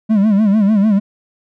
triangle tone with vibrato, 207.7 Hz, G#3, in tune, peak -7 dBFS, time 0.09-1 s, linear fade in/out 20 ms, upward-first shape sine, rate 6.7 Hz, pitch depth 120 cents each way, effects none

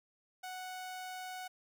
sawtooth tone, 740 Hz, F#5, in tune, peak -38 dBFS, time 0.43-1.48 s, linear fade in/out 10 ms, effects none

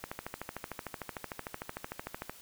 click train, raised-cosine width 0.5 ms, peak -22 dBFS, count 31, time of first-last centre 0.04-2.296 s, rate 13.3 Hz, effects white hiss -54 dBFS RMS until 2.41 s

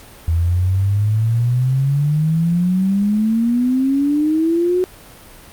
sine exponential sweep, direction up, 81.2 to 370 Hz, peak -13 dBFS, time 0.28-4.84 s, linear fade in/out 0 ms, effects pink hiss -41 dBFS RMS until 5.52 s + Opus 48 kbps

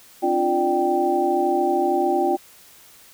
sine tone cluster, 267.4 / 300.4 / 349.2 / 594 / 781 Hz, C4 / D4 / F4 / D5 / G5, +38 / +39 / 0 / +20 / -7 cents, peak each -29 / -29 / -21 / -27 / -21 dBFS, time 0.22-2.37 s, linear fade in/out 20 ms, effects white hiss -49 dBFS RMS until 3.13 s

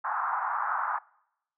white band-pass noise, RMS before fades -30 dBFS, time 0.04-0.99 s, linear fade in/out 10 ms, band 810 to 1400 Hz, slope 48 dB/octave, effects noise-tail reverb RT60 0.8 s tail -24 dB re dry

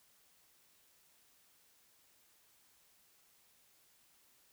silence, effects white hiss -69 dBFS RMS until 4.52 s

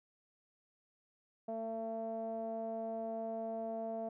sawtooth tone with low-pass filter, 224.6 Hz, A3, 36 cents sharp, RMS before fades -40 dBFS, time 1.48-4.09 s, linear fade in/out 5 ms, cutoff 660 Hz, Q 6.8, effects none

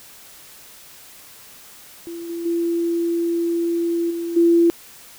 sine tone with level steps, 338.9 Hz, E4, 48 cents sharp, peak -29 / -25 / -18 / -23 / -11 dBFS, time 2.07-4.7 s, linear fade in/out 0 ms, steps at 2.29 / 2.45 / 4.1 / 4.36 s, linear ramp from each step 10 ms, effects white hiss -44 dBFS RMS until 5.18 s

